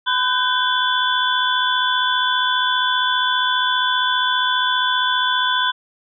sine tone cluster, 1008 / 1501 / 1576 / 3095 / 3441 Hz, B5 / F#6 / G6 / G7 / A7, +35 / +24 / +9 / -23 / -39 cents, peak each -20 / -22 / -26 / -27 / -21 dBFS, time 0.06-5.72 s, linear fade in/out 20 ms, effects none

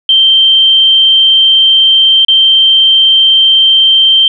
sine tone with dropouts, 3136 Hz, G7, in tune, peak -3 dBFS, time 0.09-4.28 s, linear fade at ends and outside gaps 2 ms, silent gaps 2.249-2.283 s, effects none

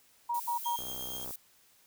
sine tone bursts, 949 Hz, A#5, 31 cents sharp, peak -29 dBFS, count 3, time 0.29-0.764 s, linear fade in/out 10 ms, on 110 ms, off 72 ms
violet noise, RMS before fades -41 dBFS, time 0.34-1.36 s, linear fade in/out 5 ms
sawtooth tone with tremolo, 3219 Hz, G7, 45 cents sharp, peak -37 dBFS, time 0.64-1.25 s, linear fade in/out 10 ms, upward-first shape sine, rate 8.4 Hz, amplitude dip 45%
click train, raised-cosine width 1 ms, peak -32 dBFS, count 34, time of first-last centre 0.79-1.308 s, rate 63.7 Hz
effects white hiss -64 dBFS RMS until 1.86 s

